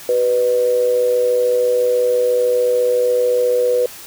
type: tone with amplitude modulation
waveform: sine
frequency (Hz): 493.9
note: B4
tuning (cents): 0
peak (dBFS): -10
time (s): 0.09-3.86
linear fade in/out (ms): 2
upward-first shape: sine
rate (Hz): 114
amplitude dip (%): 55
effects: white hiss -36 dBFS RMS until 4.06 s